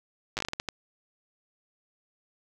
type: slowing click train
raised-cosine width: 0.2 ms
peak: -13 dBFS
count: 10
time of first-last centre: 0.37-0.688 s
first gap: 8 ms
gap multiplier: 1.35
effects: none